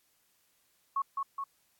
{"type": "tone with echo", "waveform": "sine", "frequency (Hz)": 1102, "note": "C#6", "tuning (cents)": -11, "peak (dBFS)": -27, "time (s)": [0.96, 1.02], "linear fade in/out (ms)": 5, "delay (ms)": 210, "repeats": 2, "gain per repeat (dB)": -3, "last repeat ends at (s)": 1.44, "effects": ["white hiss -71 dBFS RMS until 1.79 s", "AAC 64 kbps"]}